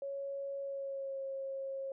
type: tone with pitch glide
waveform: sine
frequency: 554.4 to 541.1 Hz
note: C#5 to C#5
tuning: 0 to -42 cents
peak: -37 dBFS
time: 0.02-1.92 s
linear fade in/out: 2 ms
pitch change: -42 cents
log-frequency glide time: 0.61-1.21 s
effects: none